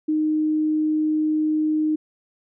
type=tone; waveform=sine; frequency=308.7 Hz; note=D#4; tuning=14 cents flat; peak=-18 dBFS; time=0.08-1.96 s; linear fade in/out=10 ms; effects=none